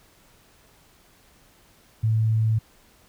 sine tone, 110.6 Hz, A2, 9 cents sharp, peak -18 dBFS, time 2.03-2.59 s, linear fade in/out 10 ms, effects pink hiss -57 dBFS RMS until 3.08 s

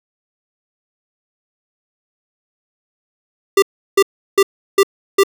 square tone bursts, 394.1 Hz, G4, 9 cents sharp, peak -8 dBFS, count 5, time 3.57-5.235 s, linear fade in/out 5 ms, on 53 ms, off 350 ms, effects none

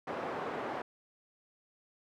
pink band-pass noise, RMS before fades -38 dBFS, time 0.07-0.82 s, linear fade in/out 5 ms, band 360 to 1200 Hz, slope 12 dB/octave, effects none

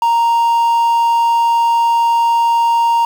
triangle tone with quantisation, 931 Hz, A#5, 2 cents flat, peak -8 dBFS, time 0.02-3.05 s, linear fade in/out 2 ms, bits 6, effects none

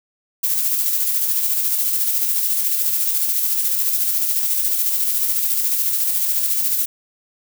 violet noise with tremolo, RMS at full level -18 dBFS, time 0.43-6.86 s, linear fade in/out 10 ms, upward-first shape square, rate 14 Hz, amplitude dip 30%, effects none

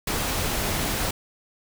pink noise, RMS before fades -26 dBFS, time 0.07-1.11 s, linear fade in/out 5 ms, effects none

